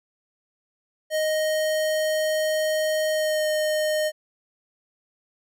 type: tone with pitch glide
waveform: square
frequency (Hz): 622.3 to 615.2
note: D#5 to D#5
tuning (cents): 0 to -20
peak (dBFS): -22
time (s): 1.1-4.12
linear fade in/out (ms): 50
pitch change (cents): -20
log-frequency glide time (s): 3.11-3.47
effects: none